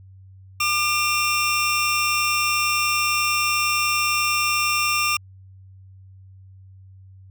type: tone pair together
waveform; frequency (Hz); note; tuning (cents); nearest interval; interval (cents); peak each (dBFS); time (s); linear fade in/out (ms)
25% pulse; 1200 / 2731; D6 / F7; +37 / -39; octave + major second; 1424; -18; 0.6-5.17; 5
effects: added 95 Hz sine -43 dBFS peak until 7.3 s